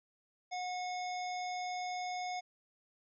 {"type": "harmonic tone with a mistuned harmonic", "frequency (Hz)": 727, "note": "F#5", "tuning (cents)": -31, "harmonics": [1, 3, 5, 7, 9], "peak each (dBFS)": [-37, -45, -52, -49, -53], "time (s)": [0.51, 2.41], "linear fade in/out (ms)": 20, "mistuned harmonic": 5, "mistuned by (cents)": -30, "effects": []}